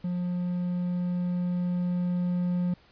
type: tone with level ramp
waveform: triangle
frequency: 177.8 Hz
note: F3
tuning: 31 cents sharp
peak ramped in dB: -25 to -22 dBFS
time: 0.04-2.74 s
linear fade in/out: 5 ms
effects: pink hiss -59 dBFS RMS until 2.91 s + resampled to 11025 Hz